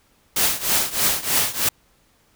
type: noise with tremolo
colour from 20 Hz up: white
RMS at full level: -17 dBFS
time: 0.36-1.69 s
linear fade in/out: 5 ms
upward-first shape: triangle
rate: 3.2 Hz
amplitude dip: 90%
effects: pink hiss -60 dBFS RMS until 2.35 s